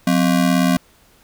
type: ring-modulated tone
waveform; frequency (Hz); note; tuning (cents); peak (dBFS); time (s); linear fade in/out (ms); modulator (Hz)
square; 220; A3; 0; -11; 0.07-0.77; 0; 38.7
effects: pink hiss -53 dBFS RMS until 1.23 s